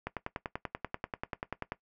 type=click train; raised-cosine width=0.5 ms; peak=-19 dBFS; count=18; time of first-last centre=0.07-1.72 s; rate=10.3 Hz; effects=noise-tail reverb RT60 0.1 s tail -17 dB re dry